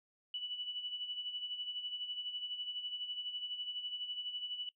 sine tone with tremolo, 2960 Hz, F#7, in tune, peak -36 dBFS, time 0.34-4.69 s, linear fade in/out 2 ms, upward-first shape sine, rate 12 Hz, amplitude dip 60%, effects noise-tail reverb RT60 0.1 s tail -21 dB re dry

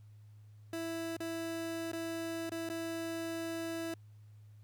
30% pulse tone with dropouts, 330 Hz, E4, 2 cents sharp, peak -34 dBFS, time 0.73-3.94 s, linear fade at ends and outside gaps 2 ms, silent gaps 1.167-1.203 / 1.917-1.931 / 2.495-2.518 / 2.69-2.699 s, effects added 105 Hz sine -53 dBFS peak until 4.63 s + pink hiss -75 dBFS RMS until 4.63 s

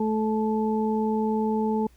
harmonic tone, 217.6 Hz, A3, 19 cents flat, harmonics 1 / 2 / 4, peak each -24 / -27 / -30 dBFS, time 0-1.87 s, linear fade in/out 5 ms, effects added 60 Hz sine -53 dBFS peak until 1.96 s + pink hiss -62 dBFS RMS until 1.96 s

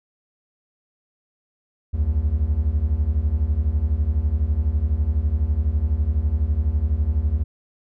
triangle beating tone pair, 67.2 / 79.2 Hz, C2 / D#2, +47 / +31 cents, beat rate 12 Hz, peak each -20 / -18 dBFS, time 1.93-7.44 s, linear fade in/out 20 ms, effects none

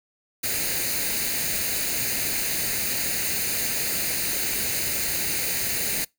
white noise with comb filter, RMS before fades -26 dBFS, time 0.43-6.05 s, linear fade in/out 10 ms, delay 0.45 ms, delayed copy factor +0.65, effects noise-tail reverb RT60 0.2 s tail -25 dB re dry

